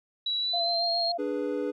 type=tone with pitch glide; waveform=sine; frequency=3910 to 4239 Hz; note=B7 to C8; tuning=-18 to +22 cents; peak=-26 dBFS; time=0.26-1.12 s; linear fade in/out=5 ms; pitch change=+140 cents; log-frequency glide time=0.39-0.91 s
type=tone with vibrato; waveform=sine; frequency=685 Hz; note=F5; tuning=34 cents flat; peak=-28 dBFS; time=0.53-1.18 s; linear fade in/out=10 ms; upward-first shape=triangle; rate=7.2 Hz; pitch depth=30 cents each way
type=chord; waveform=triangle; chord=G# diminished; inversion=second; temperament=equal; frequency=293.7 / 415.3 / 493.9 Hz; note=D4 / G#4 / B4; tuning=0 / 0 / 0 cents; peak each=-30 dBFS; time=1.18-1.72 s; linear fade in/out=20 ms
effects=none